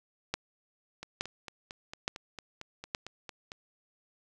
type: two click trains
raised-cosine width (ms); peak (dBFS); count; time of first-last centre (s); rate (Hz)
0.2; -13 / -24; 4 / 12; 0.34-2.949 / 1.03-3.519; 1.15 / 4.42
effects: none